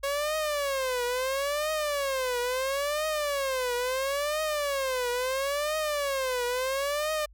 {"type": "tone with vibrato", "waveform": "sawtooth", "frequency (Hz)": 550, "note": "C#5", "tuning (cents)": -14, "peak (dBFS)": -23, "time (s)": [0.03, 7.26], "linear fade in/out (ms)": 10, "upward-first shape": "triangle", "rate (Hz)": 0.74, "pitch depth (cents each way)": 230, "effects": ["added 50 Hz sine -51 dBFS peak until 7.33 s"]}